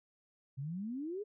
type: exponential sweep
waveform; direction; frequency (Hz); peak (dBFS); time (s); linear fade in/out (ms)
sine; up; 128.6 to 434.4; -37; 0.57-1.24; 20
effects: none